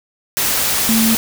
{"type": "tone in noise", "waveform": "sine", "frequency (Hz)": 224.5, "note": "A3", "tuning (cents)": 35, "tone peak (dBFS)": -13, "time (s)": [0.89, 1.15], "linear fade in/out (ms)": 0, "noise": "white", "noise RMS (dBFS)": -17, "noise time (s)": [0.37, 1.17], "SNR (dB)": 1, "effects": []}